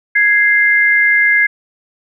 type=tone pair together; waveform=sine; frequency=1661.2 / 2091 Hz; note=G#6 / C7; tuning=0 / -2 cents; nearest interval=major third; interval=398 cents; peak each=-11 dBFS; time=0.15-1.47 s; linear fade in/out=10 ms; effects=none